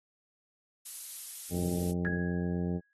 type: noise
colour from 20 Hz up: violet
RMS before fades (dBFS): -38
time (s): 0.85-1.92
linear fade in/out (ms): 10
type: harmonic tone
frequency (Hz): 88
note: F2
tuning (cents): +14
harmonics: 1 / 2 / 3 / 4 / 5 / 6 / 7 / 9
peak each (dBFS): -37 / -31 / -39 / -40 / -41 / -50 / -48 / -51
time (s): 1.5-2.81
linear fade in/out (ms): 50
type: tone with exponential decay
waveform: sine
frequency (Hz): 1660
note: G#6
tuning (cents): -1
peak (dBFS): -32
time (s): 2.05-2.93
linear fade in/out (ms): 0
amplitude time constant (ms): 190
effects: AAC 32 kbps